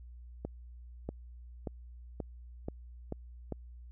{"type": "accelerating click train", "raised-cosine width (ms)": 2, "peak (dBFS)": -23, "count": 7, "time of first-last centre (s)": [0.45, 3.523], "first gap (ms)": 640, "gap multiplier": 0.91, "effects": ["added 60 Hz sine -47 dBFS peak until 3.91 s"]}